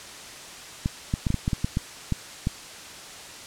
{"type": "clicks", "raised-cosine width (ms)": 5, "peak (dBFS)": -11, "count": 11, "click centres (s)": [0.859, 1.139, 1.268, 1.304, 1.343, 1.479, 1.532, 1.645, 1.771, 2.123, 2.471], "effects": ["white hiss -41 dBFS RMS until 3.46 s", "low-pass 8000 Hz 12 dB/octave"]}